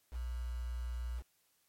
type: tone with quantisation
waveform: sine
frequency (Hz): 60.2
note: B1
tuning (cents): -44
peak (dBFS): -36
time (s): 0.11-1.23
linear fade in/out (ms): 50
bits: 9
effects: white hiss -74 dBFS RMS until 1.68 s + MP3 64 kbps